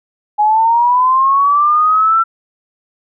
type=linear sweep; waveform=sine; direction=up; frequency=830.6 to 1352 Hz; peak=-8 dBFS; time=0.38-2.24 s; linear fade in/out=20 ms; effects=none